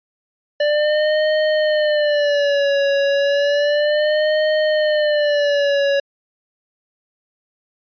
square tone with vibrato, 587.3 Hz, D5, in tune, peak -15 dBFS, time 0.6-6 s, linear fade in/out 5 ms, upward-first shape sine, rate 0.32 Hz, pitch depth 86 cents each way, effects resampled to 11025 Hz

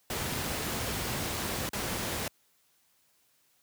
pink noise with dropouts, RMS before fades -33 dBFS, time 0.1-2.28 s, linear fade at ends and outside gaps 2 ms, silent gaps 1.691-1.732 s, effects white hiss -69 dBFS RMS until 3.62 s + high-pass 60 Hz 12 dB/octave

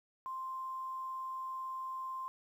sine tone, 1047 Hz, C6, 1 cent sharp, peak -38 dBFS, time 0.26-2.28 s, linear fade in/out 0 ms, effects 11-bit

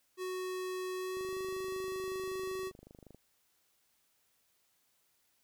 square tone with pitch glide, 370 to 376.5 Hz, F#4 to F#4, 0 to +30 cents, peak -37 dBFS, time 0.17-2.72 s, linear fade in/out 50 ms, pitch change +30 cents, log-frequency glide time 0.95-1.36 s
click train, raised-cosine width 2 ms, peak -40 dBFS, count 51, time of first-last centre 1.17-3.146 s, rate 25.3 Hz
effects white hiss -74 dBFS RMS until 5.43 s

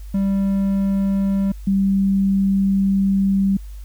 triangle / sine tone pair in turn, 196 / 195.07 Hz, G3 / G3, 0 / -8 cents, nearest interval unison, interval 8 cents, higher first, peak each -14 dBFS, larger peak neither, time 0.14-1.52 / 1.67-3.57 s, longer second, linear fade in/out 5 ms, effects added 50 Hz sine -31 dBFS peak until 3.84 s + white hiss -53 dBFS RMS until 3.84 s

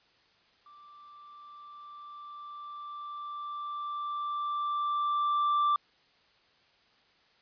triangle tone with level ramp, 1174.7 Hz, D6, in tune, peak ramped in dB -50 to -21 dBFS, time 0.66-5.76 s, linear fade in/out 2 ms, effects white hiss -65 dBFS RMS until 7.41 s + resampled to 11025 Hz

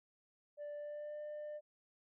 sine tone with pitch glide, 587.3 to 598.6 Hz, D5 to D5, 0 to +33 cents, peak -40 dBFS, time 0.57-1.61 s, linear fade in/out 50 ms, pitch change +33 cents, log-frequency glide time 0.75-1.19 s, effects tanh soft clip ceiling -42 dBFS

